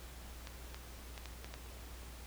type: clicks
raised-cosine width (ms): 0.2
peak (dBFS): -28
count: 6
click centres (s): 0.472 / 0.745 / 1.178 / 1.257 / 1.445 / 1.54
effects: added 60 Hz sine -49 dBFS peak until 2.26 s + pink hiss -54 dBFS RMS until 2.26 s